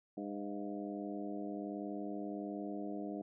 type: harmonic tone with a mistuned harmonic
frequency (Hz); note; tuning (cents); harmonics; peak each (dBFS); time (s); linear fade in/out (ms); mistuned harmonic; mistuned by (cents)
101.3; G#2; -43; 2 / 3 / 4 / 5 / 6 / 7; -44 / -42 / -48 / -51 / -49 / -50; 0.17-3.22; 5; 6; +58
effects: none